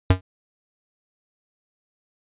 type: tone with exponential decay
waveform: square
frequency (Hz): 92.5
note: F#2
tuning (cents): 0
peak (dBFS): -9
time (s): 0.1-0.21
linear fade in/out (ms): 5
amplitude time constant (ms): 22
effects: resampled to 8000 Hz